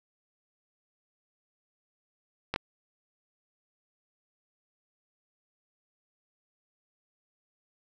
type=clicks; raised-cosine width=0.3 ms; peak=-13 dBFS; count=2; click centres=2.54 / 2.561 s; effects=none